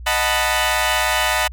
15% pulse chord, B dominant seventh, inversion first, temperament equal with one note detuned, 622.3 / 740 / 883.1 / 987.8 Hz, D#5 / F#5 / A5 / B5, 0 / 0 / +6 / 0 cents, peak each -16 dBFS, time 0.06-1.48 s, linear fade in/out 10 ms, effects added 60 Hz sine -31 dBFS peak until 1.52 s

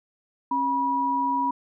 sine tone pair together, 272 / 970 Hz, C#4 / B5, -33 / -31 cents, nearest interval octave + minor seventh, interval 2202 cents, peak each -29 / -22 dBFS, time 0.51-1.51 s, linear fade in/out 5 ms, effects none

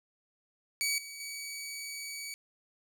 15% pulse tone with level steps, 2269 Hz, C#7, 40 cents sharp, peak -22 / -36 / -32 dBFS, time 0.81-2.34 s, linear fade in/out 0 ms, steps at 0.98 / 1.2 s, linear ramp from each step 2 ms, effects none

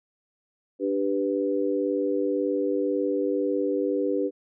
sine chord, G major, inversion second, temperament equal, 293.7 / 392 / 493.9 Hz, D4 / G4 / B4, 0 / 0 / 0 cents, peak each -27 dBFS, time 0.79-4.31 s, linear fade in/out 50 ms, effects none

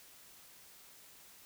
silence, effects white hiss -58 dBFS RMS until 1.45 s

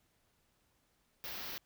white band-stop noise, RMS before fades -43 dBFS, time 1.24-1.58 s, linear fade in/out 0 ms, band 5700 to 13000 Hz, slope 48 dB/octave, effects pink hiss -75 dBFS RMS until 1.65 s

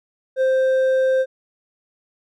sine tone with hard clipping, 523.3 Hz, C5, in tune, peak -16 dBFS, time 0.36-1.26 s, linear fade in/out 50 ms, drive 4 dB, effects none

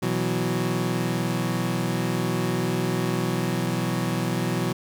25% pulse chord, B suspended fourth, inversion none, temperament equal, 123.47 / 164.81 / 185 Hz, B2 / E3 / F#3, 0 / 0 / 0 cents, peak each -24 dBFS, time 0.02-4.73 s, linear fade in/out 10 ms, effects none

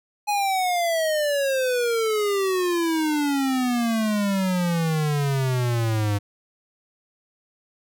square exponential sweep, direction down, 839 to 100.9 Hz, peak -21 dBFS, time 0.27-6.19 s, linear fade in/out 20 ms, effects none

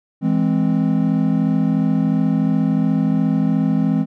triangle chord, E augmented, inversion none, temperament equal, 164.81 / 207.7 / 261.6 Hz, E3 / G#3 / B#3, 0 / 0 / 0 cents, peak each -17 dBFS, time 0.21-4.06 s, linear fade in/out 50 ms, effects none

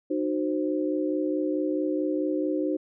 sine chord, C diminished, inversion first, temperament equal with one note detuned, 305.4 / 370 / 523.3 Hz, Eb4 / Gb4 / C5, -32 / 0 / 0 cents, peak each -26 / -30 / -31 dBFS, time 0.1-2.77 s, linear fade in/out 10 ms, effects none

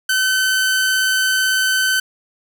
sawtooth tone, 1526 Hz, G6, 47 cents flat, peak -11 dBFS, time 0.09-2 s, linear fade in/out 5 ms, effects none

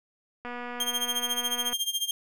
click train, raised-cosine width 0.5 ms, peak -23 dBFS, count 312, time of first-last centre 0.45-1.73 s, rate 243 Hz
sawtooth tone with tremolo, 3200 Hz, G7, 35 cents sharp, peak -21 dBFS, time 0.8-2.11 s, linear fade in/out 2 ms, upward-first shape sine, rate 14 Hz, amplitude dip 85%
effects none

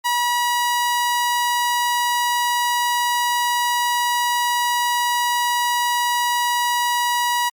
sawtooth tone, 966 Hz, B5, 39 cents flat, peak -14 dBFS, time 0.04-7.5 s, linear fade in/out 20 ms, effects Opus 48 kbps

